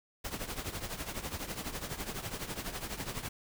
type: noise with tremolo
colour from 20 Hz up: pink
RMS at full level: -36 dBFS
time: 0.24-3.29 s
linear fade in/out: 10 ms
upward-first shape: triangle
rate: 12 Hz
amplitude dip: 80%
effects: none